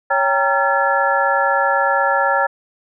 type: tone cluster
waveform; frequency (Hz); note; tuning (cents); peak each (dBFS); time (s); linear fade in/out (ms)
sine; 556 / 791 / 927 / 1365 / 1714; C#5 / G5 / A#5 / F6 / A6; +5 / +15 / -10 / -40 / -46; -20; 0.1-2.47; 10
effects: none